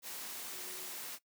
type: tone in noise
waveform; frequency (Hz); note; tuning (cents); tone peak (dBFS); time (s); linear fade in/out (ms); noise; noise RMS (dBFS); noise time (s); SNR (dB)
sine; 367.1; F#4; -14; -54; 0.51-0.92; 50; white; -44; 0.02-1.19; -13
effects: noise-tail reverb RT60 0.1 s tail -18 dB re dry + high-pass 200 Hz 12 dB/octave